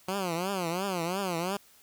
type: tone with vibrato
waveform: 10% pulse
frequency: 181.6 Hz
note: F#3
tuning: 32 cents flat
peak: -21 dBFS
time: 0.08-1.57 s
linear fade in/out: 5 ms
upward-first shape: triangle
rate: 2.9 Hz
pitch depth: 200 cents each way
effects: white hiss -59 dBFS RMS until 1.82 s